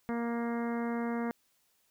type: harmonic tone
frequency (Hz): 234.6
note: A#3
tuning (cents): +11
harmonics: 1 / 2 / 3 / 4 / 5 / 6 / 7 / 8 / 9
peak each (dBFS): -32 / -38 / -42 / -44 / -46 / -48 / -49 / -50 / -51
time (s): 0.09-1.31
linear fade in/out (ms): 0
effects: white hiss -72 dBFS RMS until 1.9 s